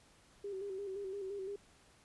sine tone with vibrato, 392 Hz, G4, in tune, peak -39 dBFS, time 0.44-1.56 s, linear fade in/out 5 ms, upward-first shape square, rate 5.8 Hz, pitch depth 51 cents each way, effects pink hiss -65 dBFS RMS until 2.04 s + resampled to 24000 Hz

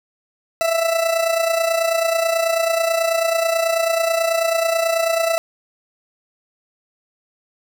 40% pulse tone with amplitude modulation, 662 Hz, E5, 7 cents sharp, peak -13 dBFS, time 0.61-5.38 s, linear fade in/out 0 ms, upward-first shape sine, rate 29.2 Hz, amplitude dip 60%, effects none

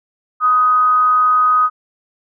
sine tone with amplitude modulation, 1251 Hz, D#6, 9 cents sharp, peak -8 dBFS, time 0.4-1.7 s, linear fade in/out 50 ms, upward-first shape sine, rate 244 Hz, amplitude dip 35%, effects none

